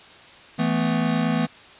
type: chord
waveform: square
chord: E suspended fourth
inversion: none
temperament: equal with one note detuned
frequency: 164.81 / 220 / 249.1 Hz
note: E3 / A3 / B3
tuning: 0 / 0 / +15 cents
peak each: -25 dBFS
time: 0.58-1.47 s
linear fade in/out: 20 ms
effects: white hiss -46 dBFS RMS until 1.79 s + resampled to 8000 Hz